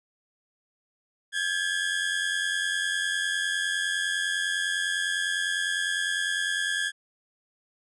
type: tone pair together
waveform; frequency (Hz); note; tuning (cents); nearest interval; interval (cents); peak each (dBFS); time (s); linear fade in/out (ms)
30% pulse; 1610.1 / 1700; G6 / G#6; +46 / +40; minor second; 94; -26; 1.32-6.92; 50
effects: resampled to 24000 Hz